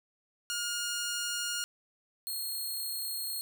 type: tone pair in turn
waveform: 10% pulse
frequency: 1424 / 4267 Hz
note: F6 / C8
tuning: +33 / +33 cents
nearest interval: octave + perfect fifth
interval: 1900 cents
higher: second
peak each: -24 / -27 dBFS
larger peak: first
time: 0.5-1.64 / 2.27-3.41 s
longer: neither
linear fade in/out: 0 ms
effects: none